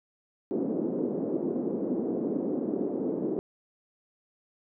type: band-pass noise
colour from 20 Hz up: white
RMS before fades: -30 dBFS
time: 0.51-3.39 s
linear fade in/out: 0 ms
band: 220 to 400 Hz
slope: 24 dB/octave
effects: none